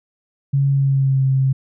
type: tone with pitch glide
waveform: sine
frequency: 138.59 to 133.48 Hz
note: C#3 to C3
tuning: 0 to +35 cents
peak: -13 dBFS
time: 0.53-1.53 s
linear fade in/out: 10 ms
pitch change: -65 cents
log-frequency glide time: 0.7-1.24 s
effects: none